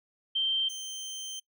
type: tone pair in turn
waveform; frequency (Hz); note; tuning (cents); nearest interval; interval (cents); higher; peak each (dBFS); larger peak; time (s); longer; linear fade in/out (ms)
sine / 25% pulse; 3136 / 3122; G7 / G7; 0 / -8; unison; 8; first; -25 / -33; first; 0.35-0.69 / 0.69-1.4; second; 10
effects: noise-tail reverb RT60 0.1 s tail -23 dB re dry